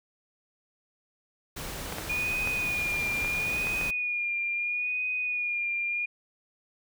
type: noise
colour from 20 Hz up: pink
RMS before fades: -37 dBFS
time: 1.56-3.91 s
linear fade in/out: 10 ms
type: clicks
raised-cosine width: 0.5 ms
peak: -19 dBFS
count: 6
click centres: 1.925 / 1.984 / 2.474 / 3.247 / 3.67 / 3.812 s
type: tone with vibrato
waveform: sine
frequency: 2444 Hz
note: D#7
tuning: 32 cents flat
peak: -27 dBFS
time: 2.09-6.06 s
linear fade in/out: 10 ms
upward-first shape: sine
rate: 0.75 Hz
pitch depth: 37 cents each way
effects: none